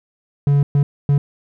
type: tone bursts at uneven times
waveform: triangle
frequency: 142.3 Hz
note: C#3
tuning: 46 cents sharp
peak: -9 dBFS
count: 3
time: 0.47-0.63 / 0.75-0.83 / 1.09-1.18 s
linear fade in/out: 2 ms
effects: none